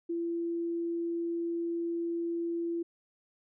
sine tone, 338.4 Hz, E4, 45 cents sharp, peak -30 dBFS, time 0.09-2.83 s, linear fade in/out 10 ms, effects none

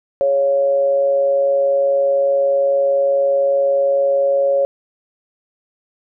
sine tone with amplitude modulation, 554.4 Hz, C#5, in tune, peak -10 dBFS, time 0.21-4.65 s, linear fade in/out 0 ms, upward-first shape sine, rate 140 Hz, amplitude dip 50%, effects none

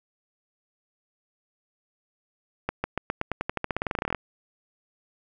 accelerating click train, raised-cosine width 0.5 ms, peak -11 dBFS, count 23, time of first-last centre 2.69-4.147 s, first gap 150 ms, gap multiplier 0.91, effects none

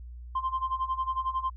sine tone with tremolo, 1046.5 Hz, C6, in tune, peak -23 dBFS, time 0.35-1.5 s, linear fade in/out 5 ms, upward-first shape sine, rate 11 Hz, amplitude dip 85%, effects tanh soft clip ceiling -22 dBFS + added 60 Hz sine -40 dBFS peak until 1.56 s

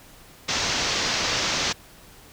white low-pass noise, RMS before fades -25 dBFS, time 0.48-1.73 s, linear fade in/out 10 ms, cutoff 6300 Hz, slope 48 dB/octave, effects pink hiss -49 dBFS RMS until 2.32 s

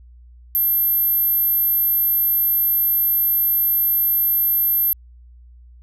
sine tone, 12650 Hz, G9, 15 cents sharp, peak -15 dBFS, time 0.55-4.93 s, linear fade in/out 0 ms, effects added 60 Hz sine -42 dBFS peak until 5.82 s

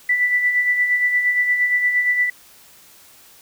sine tone with tremolo, 1975.5 Hz, B6, in tune, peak -13 dBFS, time 0.09-2.3 s, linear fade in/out 5 ms, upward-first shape sine, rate 8.6 Hz, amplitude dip 50%, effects white hiss -48 dBFS RMS until 3.41 s

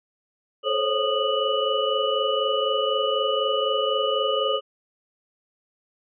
sine tone cluster, 433 / 528 / 552 / 1232 / 2953 Hz, A4 / C5 / C#5 / D#6 / F#7, -28 / +16 / -7 / -17 / -4 cents, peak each -27 dBFS, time 0.63-4.61 s, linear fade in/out 50 ms, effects none

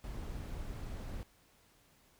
brown noise, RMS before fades -42 dBFS, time 0.04-1.23 s, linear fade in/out 0 ms, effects pink hiss -67 dBFS RMS until 2.19 s

